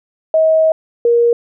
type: tone pair in turn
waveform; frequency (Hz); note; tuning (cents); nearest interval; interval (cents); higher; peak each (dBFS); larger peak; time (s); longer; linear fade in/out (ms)
sine; 637 / 471.7; D#5 / A#4; +41 / +20; perfect fourth; 521; first; -8; neither; 0.34-0.72 / 1.05-1.33; first; 2
effects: none